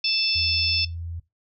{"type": "harmonic tone", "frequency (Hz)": 880, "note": "A5", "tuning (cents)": 0, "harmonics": [3, 4, 5, 6], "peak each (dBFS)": [-27, -28, -31, -23], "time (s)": [0.04, 0.85], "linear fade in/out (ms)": 5}
{"type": "tone with pitch glide", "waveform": "sine", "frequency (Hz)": [83, 84.26], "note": ["E2", "E2"], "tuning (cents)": [12, 38], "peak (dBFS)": -30, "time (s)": [0.35, 1.2], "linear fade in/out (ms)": 10, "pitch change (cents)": 26, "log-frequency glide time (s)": [0.65, 0.73]}
{"effects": ["noise-tail reverb RT60 0.2 s tail -18 dB re dry"]}